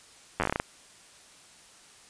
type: slowing click train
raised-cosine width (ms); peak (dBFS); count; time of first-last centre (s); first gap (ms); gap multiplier
0.5; -11; 10; 0.4-0.599; 10; 1.19
effects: white hiss -54 dBFS RMS until 2.09 s + resampled to 22050 Hz